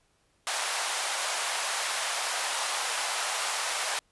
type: high-pass noise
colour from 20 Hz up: pink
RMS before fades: -30 dBFS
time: 0.47-3.99 s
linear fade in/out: 0 ms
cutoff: 680 Hz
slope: 24 dB/octave
effects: pink hiss -69 dBFS RMS until 4.11 s + resampled to 24000 Hz